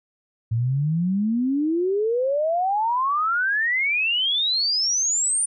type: exponential sweep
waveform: sine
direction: up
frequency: 110 to 9350 Hz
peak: -19 dBFS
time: 0.51-5.46 s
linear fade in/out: 10 ms
effects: none